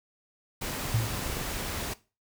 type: noise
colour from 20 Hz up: pink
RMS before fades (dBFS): -34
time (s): 0.61-1.94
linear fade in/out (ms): 10
type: tone with exponential decay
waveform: sine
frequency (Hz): 112.2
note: A2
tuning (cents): +34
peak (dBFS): -20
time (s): 0.94-1.26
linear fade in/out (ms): 5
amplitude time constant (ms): 69
type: clicks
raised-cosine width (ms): 3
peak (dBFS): -25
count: 7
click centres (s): 1.193 / 1.225 / 1.263 / 1.299 / 1.329 / 1.37 / 1.413
effects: noise-tail reverb RT60 0.3 s tail -18 dB re dry